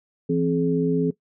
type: tone cluster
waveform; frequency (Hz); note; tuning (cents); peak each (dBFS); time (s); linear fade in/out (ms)
sine; 167.3 / 263.5 / 423.5; E3 / C4 / G#4; +26 / +12 / +34; -23; 0.29-1.11; 10
effects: noise-tail reverb RT60 0.1 s tail -18 dB re dry